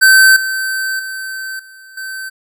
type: tone with level steps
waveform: square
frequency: 1543 Hz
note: G6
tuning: 28 cents flat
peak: -5 / -17 / -23 / -37 / -24 dBFS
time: 0.01-2.3 s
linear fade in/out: 20 ms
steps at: 0.36 / 0.99 / 1.59 / 1.97 s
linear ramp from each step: 5 ms
effects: none